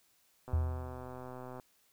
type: click train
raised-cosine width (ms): 1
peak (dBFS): -32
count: 143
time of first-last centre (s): 0.48-1.598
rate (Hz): 127
type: tone with exponential decay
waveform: sine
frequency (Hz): 81.5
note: E2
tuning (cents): -19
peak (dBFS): -25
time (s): 0.53-1.32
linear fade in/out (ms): 5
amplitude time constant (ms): 170
effects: white hiss -70 dBFS RMS until 1.92 s